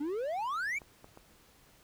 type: exponential sweep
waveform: triangle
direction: up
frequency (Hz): 277.4 to 2379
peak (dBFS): -30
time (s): 0-0.79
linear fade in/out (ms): 10
type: clicks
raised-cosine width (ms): 1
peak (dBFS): -36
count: 3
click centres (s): 0.818 / 1.044 / 1.174
effects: pink hiss -62 dBFS RMS until 1.83 s